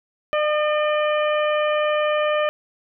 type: harmonic tone with a mistuned harmonic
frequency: 602 Hz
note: D5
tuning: 43 cents sharp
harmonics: 1 / 2 / 3 / 4 / 5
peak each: -19 / -25 / -29 / -31 / -33 dBFS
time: 0.33-2.49 s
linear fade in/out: 0 ms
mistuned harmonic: 2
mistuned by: +17 cents
effects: none